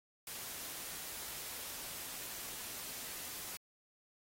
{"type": "noise", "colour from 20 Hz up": "white", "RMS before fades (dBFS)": -45, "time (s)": [0.27, 3.57], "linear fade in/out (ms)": 2, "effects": ["AAC 48 kbps"]}